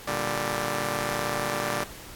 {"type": "chord", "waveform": "5% pulse", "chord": "G minor", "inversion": "first", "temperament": "just", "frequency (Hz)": [117.6, 147, 196], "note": ["Bb2", "D3", "G3"], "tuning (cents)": [16, 2, 0], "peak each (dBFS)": -21, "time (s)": [0.07, 1.84], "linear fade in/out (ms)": 5, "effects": ["pink hiss -44 dBFS RMS until 2.15 s", "AAC 64 kbps"]}